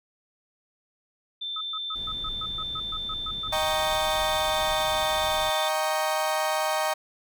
sine tone, 3555 Hz, A7, 17 cents sharp, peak -30 dBFS, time 1.41-5.69 s, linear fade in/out 10 ms
sine tone bursts, 1277 Hz, D#6, 45 cents sharp, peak -33 dBFS, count 12, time 1.56-3.48 s, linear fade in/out 5 ms, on 50 ms, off 120 ms
brown noise, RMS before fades -41 dBFS, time 1.95-5.5 s, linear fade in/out 10 ms
35% pulse chord, Eb dominant seventh, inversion none, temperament equal, 622.3 / 784 / 932.3 / 1108.7 Hz, Eb5 / G5 / Bb5 / Db6, 0 / 0 / 0 / 0 cents, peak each -26 / -28 / -29 / -31 dBFS, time 3.52-6.94 s, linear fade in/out 10 ms
effects none

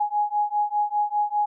sine beating tone pair, 830.6 / 835.6 Hz, G#5 / G#5, 0 / +10 cents, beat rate 5 Hz, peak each -24 dBFS, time 0-1.46 s, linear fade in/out 10 ms, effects none

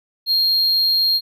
triangle tone, 4228 Hz, C8, 17 cents sharp, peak -13 dBFS, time 0.26-1.21 s, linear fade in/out 50 ms, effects none

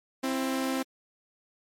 sawtooth tone pair together, 263.8 / 334.3 Hz, C4 / E4, +14 / +24 cents, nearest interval major third, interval 410 cents, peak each -24 / -31 dBFS, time 0.23-0.83 s, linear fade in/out 10 ms, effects MP3 64 kbps

